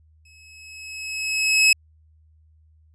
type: tone with exponential growth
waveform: sawtooth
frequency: 2573 Hz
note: E7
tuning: 43 cents flat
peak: -8 dBFS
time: 0.25-1.73 s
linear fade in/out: 5 ms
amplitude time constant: 320 ms
effects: added 78 Hz sine -53 dBFS peak until 2.94 s + resampled to 22050 Hz